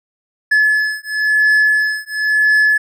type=beating tone pair; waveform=triangle; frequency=1716 / 1716.97 Hz; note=A6 / A6; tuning=-44 / -43 cents; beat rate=0.97 Hz; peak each=-13 dBFS; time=0.51-2.78 s; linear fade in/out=10 ms; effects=none